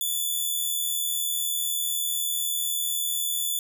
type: tone with amplitude modulation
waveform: 5% pulse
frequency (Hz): 3472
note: A7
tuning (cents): -24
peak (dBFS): -15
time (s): 0.01-3.59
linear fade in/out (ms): 2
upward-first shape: sine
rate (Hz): 80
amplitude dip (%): 50
effects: none